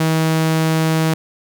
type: tone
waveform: sawtooth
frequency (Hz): 160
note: D#3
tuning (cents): +49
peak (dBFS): -10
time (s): 0-1.14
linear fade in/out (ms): 5
effects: none